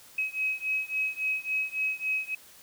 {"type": "beating tone pair", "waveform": "sine", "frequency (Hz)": [2548, 2551.6], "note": ["D#7", "D#7"], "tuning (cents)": [41, 43], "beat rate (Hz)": 3.6, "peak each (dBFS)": [-30, -31], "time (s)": [0.18, 2.35], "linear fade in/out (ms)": 5, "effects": ["white hiss -53 dBFS RMS until 2.62 s"]}